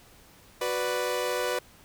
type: chord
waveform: sawtooth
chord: B minor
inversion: second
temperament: equal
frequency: 370 / 493.9 / 587.3 Hz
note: F#4 / B4 / D5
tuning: 0 / 0 / 0 cents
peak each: -30 / -25 / -29 dBFS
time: 0.61-1.59 s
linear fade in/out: 5 ms
effects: pink hiss -55 dBFS RMS until 1.84 s